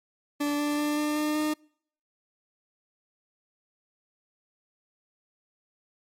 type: tone with pitch steps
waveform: 40% pulse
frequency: 291.1 / 293.8 / 296.5 / 299.3 / 302.1 / 304.9 Hz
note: D4 / D4 / D4 / D4 / D4 / D#4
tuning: -15 / +1 / +17 / +33 / +49 / -35 cents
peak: -24 dBFS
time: 0.4-1.54 s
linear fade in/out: 10 ms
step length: 190 ms
effects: noise-tail reverb RT60 0.6 s tail -26 dB re dry + MP3 64 kbps